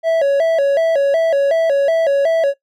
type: tone with vibrato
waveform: triangle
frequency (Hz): 605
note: D#5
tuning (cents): -49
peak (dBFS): -9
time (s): 0.03-2.54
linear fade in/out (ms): 50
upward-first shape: square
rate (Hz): 2.7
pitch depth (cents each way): 140
effects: noise-tail reverb RT60 0.1 s tail -17 dB re dry